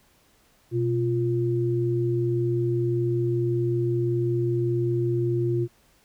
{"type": "tone pair together", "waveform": "sine", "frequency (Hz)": [123.47, 348.7], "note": ["B2", "F4"], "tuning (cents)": [0, -3], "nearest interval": "octave + tritone", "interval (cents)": 1797, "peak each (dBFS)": -24, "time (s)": [0.71, 5.68], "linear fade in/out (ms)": 50, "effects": ["pink hiss -61 dBFS RMS until 6.04 s"]}